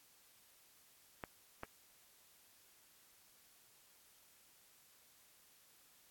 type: clicks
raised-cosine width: 0.5 ms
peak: -27 dBFS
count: 2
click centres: 1.238 / 1.634 s
effects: white hiss -67 dBFS RMS until 6.1 s + AAC 64 kbps